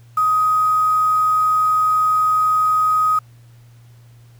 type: tone with quantisation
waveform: sine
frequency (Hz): 1256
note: D#6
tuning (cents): +16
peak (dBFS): -13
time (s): 0.17-3.19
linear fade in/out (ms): 5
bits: 6
effects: added 118 Hz sine -43 dBFS peak until 4.39 s + pink hiss -57 dBFS RMS until 4.39 s